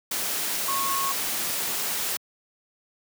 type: tone in noise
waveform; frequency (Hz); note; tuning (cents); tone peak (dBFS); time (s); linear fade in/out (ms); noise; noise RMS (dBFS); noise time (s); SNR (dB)
sine; 1094; C#6; -23; -26; 0.68-1.12; 5; white; -28; 0.11-2.17; -1
effects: high-pass 150 Hz 12 dB/octave